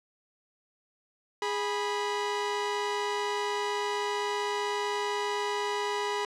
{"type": "tone pair together", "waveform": "sawtooth", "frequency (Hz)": [412.9, 982], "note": ["G#4", "B5"], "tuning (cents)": [-10, -10], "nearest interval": "octave + minor third", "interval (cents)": 1500, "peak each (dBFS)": [-27, -28], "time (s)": [1.42, 6.25], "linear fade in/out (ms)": 2, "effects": ["low-pass 6000 Hz 12 dB/octave"]}